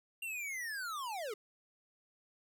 square linear sweep, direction down, 2789 to 392.2 Hz, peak -39 dBFS, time 0.22-1.34 s, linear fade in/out 5 ms, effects none

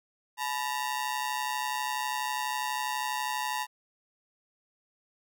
sawtooth ring-modulated tone, 924 Hz, A#5, 16 cents flat, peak -23 dBFS, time 0.37-3.67 s, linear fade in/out 50 ms, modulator 66.1 Hz, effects none

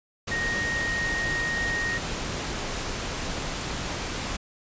sine tone in noise, 1864.7 Hz, A#6, in tune, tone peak -26 dBFS, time 0.31-1.98 s, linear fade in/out 10 ms, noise pink, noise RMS -31 dBFS, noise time 0.27-4.37 s, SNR +2 dB, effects resampled to 16000 Hz

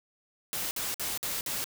white noise bursts, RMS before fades -33 dBFS, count 5, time 0.53-1.642 s, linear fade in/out 0 ms, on 180 ms, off 53 ms, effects none

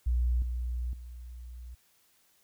sine tone with level steps, 60.6 Hz, B1, 32 cents flat, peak -24 / -30 / -41 dBFS, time 0.06-1.75 s, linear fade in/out 10 ms, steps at 0.42 / 0.93 s, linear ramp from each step 2 ms, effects white hiss -67 dBFS RMS until 2.43 s

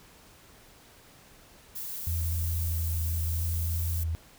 violet noise, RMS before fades -37 dBFS, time 1.75-4.04 s, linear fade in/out 10 ms
sine tone with vibrato, 82.2 Hz, E2, 4 cents flat, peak -27 dBFS, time 2.07-4.15 s, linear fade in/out 0 ms, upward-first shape square, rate 0.78 Hz, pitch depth 15 cents each way
effects pink hiss -55 dBFS RMS until 4.38 s

